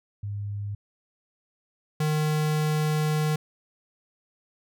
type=tone pair in turn; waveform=sine / square; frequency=102.1 / 153.22 Hz; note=G#2 / D#3; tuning=-29 / -26 cents; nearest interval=perfect fifth; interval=703 cents; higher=second; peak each=-29 / -23 dBFS; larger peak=second; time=0.23-0.75 / 2-3.36 s; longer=second; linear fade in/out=5 ms; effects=none